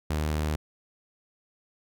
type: tone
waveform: sawtooth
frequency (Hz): 76.5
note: D#2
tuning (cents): -29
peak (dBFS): -22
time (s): 0.1-0.56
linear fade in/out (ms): 5
effects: none